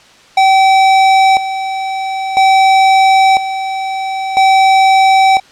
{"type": "tone with tremolo", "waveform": "square", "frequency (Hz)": 769, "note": "G5", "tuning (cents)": -33, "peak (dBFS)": -6, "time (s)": [0.37, 5.4], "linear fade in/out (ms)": 5, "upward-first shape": "square", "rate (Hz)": 0.5, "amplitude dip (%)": 70, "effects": ["white hiss -42 dBFS RMS until 5.51 s", "low-pass 5000 Hz 12 dB/octave"]}